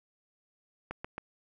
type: click train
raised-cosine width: 0.5 ms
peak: -22 dBFS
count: 3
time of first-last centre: 0.91-1.181 s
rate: 7.39 Hz
effects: none